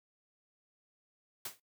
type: noise with exponential decay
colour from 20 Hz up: white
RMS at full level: -36 dBFS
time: 1.45-1.6 s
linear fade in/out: 5 ms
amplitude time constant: 32 ms
effects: noise-tail reverb RT60 0.1 s tail -18 dB re dry + high-pass 100 Hz 12 dB/octave